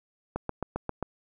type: click train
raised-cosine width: 1 ms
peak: -16 dBFS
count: 6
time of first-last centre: 0.36-1.027 s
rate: 7.5 Hz
effects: none